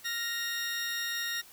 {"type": "tone pair together", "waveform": "20% pulse", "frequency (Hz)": [1400, 1864.9], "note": ["F6", "A#6"], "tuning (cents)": [4, 0], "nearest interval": "perfect fourth", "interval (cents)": 496, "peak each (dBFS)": [-35, -27], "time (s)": [0.04, 1.42], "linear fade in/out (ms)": 20, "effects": ["white hiss -54 dBFS RMS until 1.52 s"]}